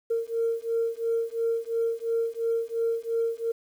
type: beating tone pair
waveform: sine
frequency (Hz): 458 / 460.9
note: A#4 / A#4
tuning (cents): -31 / -20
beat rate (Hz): 2.9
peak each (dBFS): -27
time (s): 0.1-3.52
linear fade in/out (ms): 10
effects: tanh soft clip ceiling -18 dBFS + 9-bit

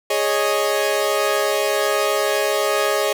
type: chord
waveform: sawtooth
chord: Ab suspended fourth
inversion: none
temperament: equal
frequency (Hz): 415.3 / 554.4 / 622.3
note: Ab4 / Db5 / Eb5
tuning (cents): 0 / 0 / 0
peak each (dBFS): -18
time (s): 0.1-3.13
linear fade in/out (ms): 5
effects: none

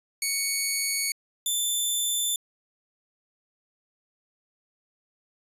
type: tone pair in turn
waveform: 10% pulse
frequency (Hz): 2227 / 3535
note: C#7 / A7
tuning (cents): +7 / +7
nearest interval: minor sixth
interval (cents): 800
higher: second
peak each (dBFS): -16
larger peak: neither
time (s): 0.22-1.12 / 1.46-2.36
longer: neither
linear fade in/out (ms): 2
effects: resampled to 32000 Hz

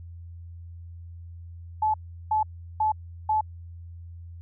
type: tone bursts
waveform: sine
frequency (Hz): 863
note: A5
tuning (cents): -34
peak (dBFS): -20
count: 4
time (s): 1.82-3.41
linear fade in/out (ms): 5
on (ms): 120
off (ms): 370
effects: added 85 Hz sine -39 dBFS peak until 4.41 s

